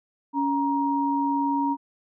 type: tone pair together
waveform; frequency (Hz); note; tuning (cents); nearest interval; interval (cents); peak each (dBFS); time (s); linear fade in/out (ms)
sine; 280 / 941.8; C#4 / A#5; +18 / +18; octave + major sixth; 2100; -24; 0.33-1.77; 50
effects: none